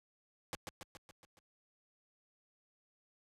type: noise with echo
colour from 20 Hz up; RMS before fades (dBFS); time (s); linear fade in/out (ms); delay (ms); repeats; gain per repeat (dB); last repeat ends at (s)
pink; -40; 0.53-0.55; 0; 140; 6; -4; 1.39
effects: high-pass 60 Hz 12 dB/octave + low-pass 10000 Hz 12 dB/octave